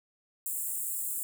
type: high-pass noise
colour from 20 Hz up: pink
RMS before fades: -34 dBFS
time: 0.46-1.23 s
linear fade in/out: 0 ms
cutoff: 7400 Hz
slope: 96 dB/octave
effects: none